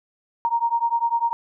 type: beating tone pair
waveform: sine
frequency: 928 / 938 Hz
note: A#5 / A#5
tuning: -8 / +11 cents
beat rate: 10 Hz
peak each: -22 dBFS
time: 0.45-1.33 s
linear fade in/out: 0 ms
effects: none